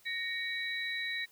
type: tone cluster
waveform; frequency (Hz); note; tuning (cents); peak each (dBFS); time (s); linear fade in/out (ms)
sine; 1862 / 2257 / 3919; A#6 / C#7 / B7; -2 / +31 / -14; -36 / -39 / -39; 0.05-1.26; 20
effects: white hiss -63 dBFS RMS until 1.31 s